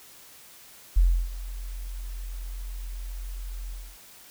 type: tone with ADSR envelope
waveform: sine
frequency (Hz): 43.65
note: F1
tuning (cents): 0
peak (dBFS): -14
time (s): 0.96-3.98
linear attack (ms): 12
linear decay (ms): 310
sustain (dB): -18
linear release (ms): 280
effects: white hiss -50 dBFS RMS until 4.3 s